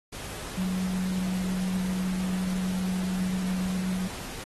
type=tone in noise; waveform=sine; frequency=185.3 Hz; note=F#3; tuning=3 cents sharp; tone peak=-26 dBFS; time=0.57-4.08 s; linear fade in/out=10 ms; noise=pink; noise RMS=-39 dBFS; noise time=0.12-4.44 s; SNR=+10 dB; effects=AAC 32 kbps